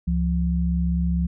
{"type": "tone pair together", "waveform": "sine", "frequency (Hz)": [68.94, 173.4], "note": ["C#2", "F3"], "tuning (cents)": [-9, -12], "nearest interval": "octave + major third", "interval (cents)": 1597, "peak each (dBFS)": -22, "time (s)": [0.07, 1.27], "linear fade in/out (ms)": 10, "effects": []}